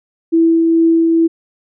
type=tone with tremolo; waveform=sine; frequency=329.6 Hz; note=E4; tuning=in tune; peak=-7 dBFS; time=0.32-1.28 s; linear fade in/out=20 ms; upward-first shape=triangle; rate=2.3 Hz; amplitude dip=25%; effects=none